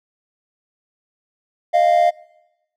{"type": "tone pair together", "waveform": "triangle", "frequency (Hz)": [619, 696.5], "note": ["D#5", "F5"], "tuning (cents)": [-9, -5], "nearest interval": "major second", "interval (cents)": 204, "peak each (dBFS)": [-15, -11], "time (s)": [1.73, 2.11], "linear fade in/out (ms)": 20, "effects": ["noise-tail reverb RT60 1.0 s tail -24 dB re dry"]}